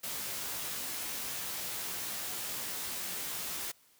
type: noise with comb filter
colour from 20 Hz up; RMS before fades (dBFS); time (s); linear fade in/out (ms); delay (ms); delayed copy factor
white; -38; 0.03-3.72; 10; 16; +0.6
effects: white hiss -65 dBFS RMS until 3.99 s + high-pass 60 Hz 12 dB/octave